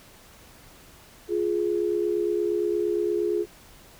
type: tone pair together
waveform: sine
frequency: 349.2 / 417.8 Hz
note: F4 / G#4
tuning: 0 / +10 cents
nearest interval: minor third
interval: 310 cents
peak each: -25 dBFS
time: 1.28-3.46 s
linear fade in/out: 50 ms
effects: pink hiss -51 dBFS RMS until 3.99 s